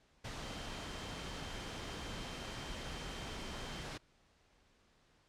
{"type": "tone in noise", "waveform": "sine", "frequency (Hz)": 3136, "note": "G7", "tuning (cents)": 0, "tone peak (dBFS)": -54, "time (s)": [0.42, 3.83], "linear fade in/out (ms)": 10, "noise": "pink", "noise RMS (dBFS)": -44, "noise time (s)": [0.24, 3.98], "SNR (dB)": -13, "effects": ["pink hiss -70 dBFS RMS until 5.28 s", "low-pass 6000 Hz 12 dB/octave"]}